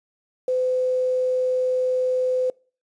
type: tone with quantisation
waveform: sine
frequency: 509 Hz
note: C5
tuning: 48 cents flat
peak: -19 dBFS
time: 0.48-2.5 s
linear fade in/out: 2 ms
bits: 8
effects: noise-tail reverb RT60 0.4 s tail -25 dB re dry + resampled to 22050 Hz